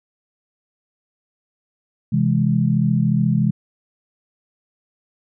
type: chord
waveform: sine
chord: C augmented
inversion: none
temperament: equal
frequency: 130.81 / 164.81 / 207.7 Hz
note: C3 / E3 / G#3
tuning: 0 / 0 / 0 cents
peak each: -19 dBFS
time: 2.12-3.51 s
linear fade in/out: 10 ms
effects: none